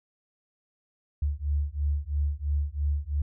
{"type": "beating tone pair", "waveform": "sine", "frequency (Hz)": [71.3, 74.3], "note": ["C#2", "D2"], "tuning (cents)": [49, 21], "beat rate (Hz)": 3, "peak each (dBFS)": [-28, -28], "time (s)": [1.22, 3.22], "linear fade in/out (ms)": 5, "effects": []}